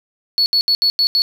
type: tone bursts at uneven times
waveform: triangle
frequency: 4408 Hz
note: C#8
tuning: 11 cents flat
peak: -9 dBFS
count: 6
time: 0.38-0.46 / 0.53-0.61 / 0.68-0.75 / 0.82-0.9 / 0.99-1.07 / 1.15-1.22 s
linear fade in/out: 0 ms
effects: tanh soft clip ceiling -8 dBFS + 7-bit